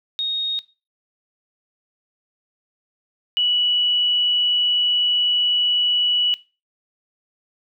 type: tone pair in turn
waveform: sine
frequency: 3729 / 2944 Hz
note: A#7 / F#7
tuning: 0 / -9 cents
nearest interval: major third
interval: 409 cents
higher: first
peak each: -20 / -16 dBFS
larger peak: second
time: 0.19-0.59 / 3.37-6.34 s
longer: second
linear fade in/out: 0 ms
effects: noise-tail reverb RT60 0.3 s tail -19 dB re dry